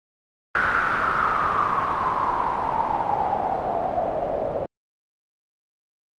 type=noise with low-pass filter sweep; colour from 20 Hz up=white; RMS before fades=-23 dBFS; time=0.55-4.66 s; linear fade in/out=2 ms; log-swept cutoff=1500 to 590 Hz; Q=6.8; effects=Opus 48 kbps